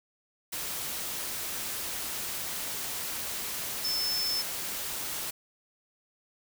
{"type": "tone in noise", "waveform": "sine", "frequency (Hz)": 5274, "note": "E8", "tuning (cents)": 0, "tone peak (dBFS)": -28, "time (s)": [3.84, 4.42], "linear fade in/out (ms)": 10, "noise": "white", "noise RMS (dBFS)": -35, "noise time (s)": [0.52, 5.31], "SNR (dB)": 4, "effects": []}